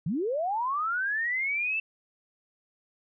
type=linear sweep; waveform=sine; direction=up; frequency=138.59 to 2677 Hz; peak=-26 dBFS; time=0.06-1.8 s; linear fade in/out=5 ms; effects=none